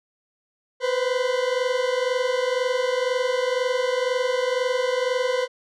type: tone pair together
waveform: 40% pulse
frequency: 493.9 / 515.9 Hz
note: B4 / C5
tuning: 0 / -24 cents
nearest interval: minor second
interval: 76 cents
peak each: -23 dBFS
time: 0.8-5.48 s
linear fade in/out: 50 ms
effects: low-pass 5000 Hz 12 dB/octave